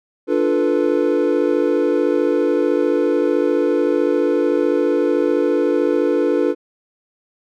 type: chord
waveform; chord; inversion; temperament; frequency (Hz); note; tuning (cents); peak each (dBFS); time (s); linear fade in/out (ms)
triangle; B half-diminished seventh; first; equal; 293.7 / 349.2 / 440 / 493.9; D4 / F4 / A4 / B4; 0 / 0 / 0 / 0; -18; 0.27-6.55; 50
effects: none